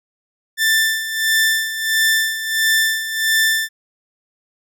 sawtooth tone with tremolo, 1774 Hz, A6, 14 cents sharp, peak -9 dBFS, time 0.57-3.69 s, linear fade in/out 50 ms, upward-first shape sine, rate 1.5 Hz, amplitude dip 70%, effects none

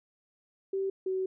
sine tone pair in turn, 387.3 / 376.9 Hz, G4 / F#4, -21 / +32 cents, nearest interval unison, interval 47 cents, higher first, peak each -28 / -28 dBFS, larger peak neither, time 0.73-0.9 / 1.06-1.26 s, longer second, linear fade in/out 5 ms, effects none

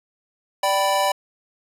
square chord, G major, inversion second, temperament equal with one note detuned, 587.3 / 775.4 / 987.8 Hz, D5 / G5 / B5, 0 / -19 / 0 cents, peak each -23 dBFS, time 0.63-1.12 s, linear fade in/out 5 ms, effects resampled to 32000 Hz

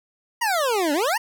25% pulse exponential two-way sweep, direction down then up, 983 to 277.5 to 983 Hz, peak -16 dBFS, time 0.41-1.18 s, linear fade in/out 10 ms, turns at 0.93 s, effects 9-bit

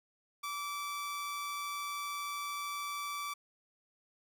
sawtooth tone with amplitude modulation, 1159 Hz, D6, 23 cents flat, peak -32 dBFS, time 0.43-3.34 s, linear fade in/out 10 ms, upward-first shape sine, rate 179 Hz, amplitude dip 25%, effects none

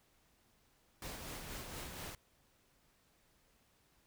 pink noise with tremolo, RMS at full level -45 dBFS, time 1.02-2.15 s, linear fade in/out 2 ms, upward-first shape sine, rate 4.2 Hz, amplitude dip 35%, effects pink hiss -72 dBFS RMS until 4.06 s

